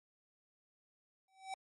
square tone with exponential growth, 767 Hz, G5, 38 cents flat, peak -38 dBFS, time 1.28-1.54 s, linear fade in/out 2 ms, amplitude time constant 55 ms, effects MP3 48 kbps

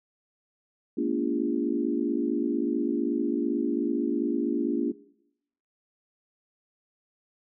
sine tone cluster, 215.5 / 238.3 / 287.2 / 342.9 / 405.3 Hz, A3 / A#3 / D4 / F4 / G#4, -36 / +38 / -39 / -32 / -42 cents, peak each -36 / -30 / -28 / -30 / -35 dBFS, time 0.97-4.92 s, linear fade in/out 10 ms, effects noise-tail reverb RT60 0.8 s tail -19 dB re dry

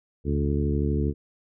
harmonic tone with a mistuned harmonic, 72.4 Hz, D2, 24 cents flat, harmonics 1 / 2 / 3 / 4 / 5 / 6, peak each -25 / -28 / -30 / -31 / -32 / -33 dBFS, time 0.24-1.14 s, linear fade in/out 50 ms, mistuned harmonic 1, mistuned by +81 cents, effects none

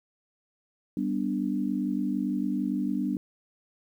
sine chord, G major, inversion none, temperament equal, 196 / 246.9 / 293.7 Hz, G3 / B3 / D4, 0 / 0 / 0 cents, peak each -30 dBFS, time 0.97-3.17 s, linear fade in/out 2 ms, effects 10-bit

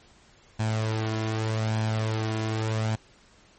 sawtooth tone with flanger, 110 Hz, A2, in tune, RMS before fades -27 dBFS, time 0.59-2.96 s, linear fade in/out 10 ms, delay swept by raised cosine 1.2 to 2.9 ms, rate 0.83 Hz, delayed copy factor +0.55, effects pink hiss -57 dBFS RMS until 3.58 s + MP3 32 kbps

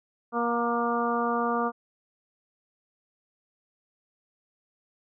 harmonic tone with a mistuned harmonic, 236.6 Hz, A#3, 26 cents sharp, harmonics 1 / 2 / 3 / 4 / 5 / 6, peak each -30 / -30 / -31 / -33 / -29 / -37 dBFS, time 0.32-1.72 s, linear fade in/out 50 ms, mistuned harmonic 4, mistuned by -27 cents, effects none

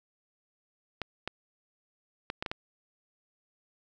clicks, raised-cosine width 0.3 ms, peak -17 dBFS, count 6, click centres 1.017 / 1.276 / 2.301 / 2.425 / 2.462 / 2.515 s, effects none

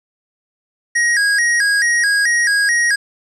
square tone with vibrato, 1760 Hz, A6, in tune, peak -13 dBFS, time 0.95-2.96 s, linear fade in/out 10 ms, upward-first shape square, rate 2.3 Hz, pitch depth 120 cents each way, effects resampled to 24000 Hz + 8-bit

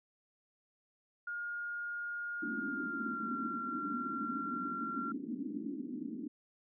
sine tone with pitch glide, 1422 to 1371.2 Hz, F6 to F6, +31 to -32 cents, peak -37 dBFS, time 1.27-5.12 s, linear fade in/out 5 ms, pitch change -63 cents, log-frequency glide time 2.54-3.29 s
pink band-pass noise, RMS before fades -41 dBFS, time 2.42-6.28 s, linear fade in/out 10 ms, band 220 to 310 Hz, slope 48 dB/octave
effects none

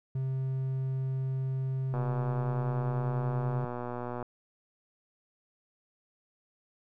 triangle tone, 132.2 Hz, C3, 18 cents sharp, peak -27 dBFS, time 0.15-3.65 s, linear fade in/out 5 ms
click train, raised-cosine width 1 ms, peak -23 dBFS, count 280, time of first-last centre 1.94-4.227 s, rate 122 Hz
effects none

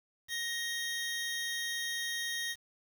25% pulse tone pair together, 1870 / 3186 Hz, A#6 / G7, +5 / +27 cents, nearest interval major sixth, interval 922 cents, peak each -31 / -38 dBFS, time 0.28-2.56 s, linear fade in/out 50 ms, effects 9-bit

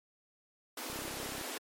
pink high-pass noise, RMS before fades -41 dBFS, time 0.77-1.58 s, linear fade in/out 5 ms, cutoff 240 Hz, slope 96 dB/octave
click train, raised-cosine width 2 ms, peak -32 dBFS, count 18, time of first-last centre 0.9-1.412 s, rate 33.2 Hz
effects MP3 64 kbps

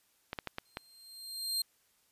clicks, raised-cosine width 0.3 ms, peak -20 dBFS, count 5, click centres 0.331 / 0.388 / 0.473 / 0.584 / 0.771 s
sawtooth tone with exponential growth, 4186 Hz, C8, in tune, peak -26 dBFS, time 0.65-1.62 s, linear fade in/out 5 ms, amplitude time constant 210 ms
effects white hiss -71 dBFS RMS until 2.11 s + resampled to 32000 Hz

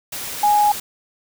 sine tone in noise, 830.6 Hz, G#5, in tune, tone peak -12 dBFS, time 0.43-0.72 s, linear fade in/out 5 ms, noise white, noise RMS -29 dBFS, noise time 0.12-0.8 s, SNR +14 dB, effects none

